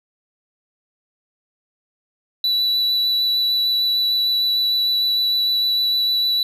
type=tone with vibrato; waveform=triangle; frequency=3951 Hz; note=B7; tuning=in tune; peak=-15 dBFS; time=2.44-6.43 s; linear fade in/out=2 ms; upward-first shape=sine; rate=6.6 Hz; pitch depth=9 cents each way; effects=none